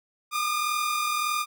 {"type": "tone pair together", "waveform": "sawtooth", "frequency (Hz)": [1202.8, 1244.5], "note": ["D6", "D#6"], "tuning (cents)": [41, 0], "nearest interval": "minor second", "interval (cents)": 59, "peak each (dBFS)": [-22, -28], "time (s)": [0.31, 1.46], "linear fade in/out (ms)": 50, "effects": []}